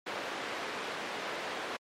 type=band-pass noise; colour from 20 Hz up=pink; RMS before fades=-38 dBFS; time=0.06-1.77 s; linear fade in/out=10 ms; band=410 to 3100 Hz; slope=12 dB/octave; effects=MP3 64 kbps